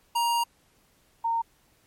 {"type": "tone pair in turn", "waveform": ["square", "sine"], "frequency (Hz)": [940, 919.1], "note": ["A#5", "A#5"], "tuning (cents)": [14, -25], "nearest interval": "unison", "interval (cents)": 39, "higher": "first", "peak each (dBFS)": -23, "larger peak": "neither", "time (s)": [[0.15, 0.44], [1.24, 1.42]], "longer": "first", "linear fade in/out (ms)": 10, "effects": ["pink hiss -64 dBFS RMS until 1.86 s", "MP3 64 kbps"]}